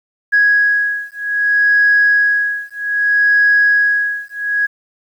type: beating tone pair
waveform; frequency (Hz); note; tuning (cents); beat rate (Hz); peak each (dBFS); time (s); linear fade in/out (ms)
sine; 1661.2 / 1661.83; G#6 / G#6; 0 / +1; 0.63; -13; 0.32-4.67; 20
effects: tanh soft clip ceiling -3 dBFS + 8-bit